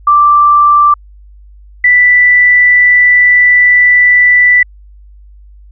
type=tone pair in turn; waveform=sine; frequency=1174.7 / 1975.6 Hz; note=D6 / B6; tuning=0 / 0 cents; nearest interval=major sixth; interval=900 cents; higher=second; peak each=-3 dBFS; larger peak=neither; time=0.07-0.94 / 1.84-4.63 s; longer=second; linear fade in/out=5 ms; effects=added 50 Hz sine -34 dBFS peak until 5.71 s